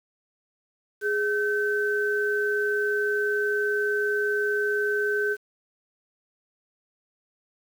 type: tone pair together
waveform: sine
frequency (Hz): 415.6 / 1535.9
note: G#4 / G6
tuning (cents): +1 / -36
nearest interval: octave + major seventh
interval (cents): 2263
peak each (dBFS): -25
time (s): 1.01-5.37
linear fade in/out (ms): 50
effects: 8-bit